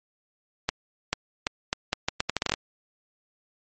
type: accelerating click train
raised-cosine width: 0.2 ms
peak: -6 dBFS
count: 14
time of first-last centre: 0.69-2.539 s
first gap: 440 ms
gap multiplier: 0.77
effects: MP3 32 kbps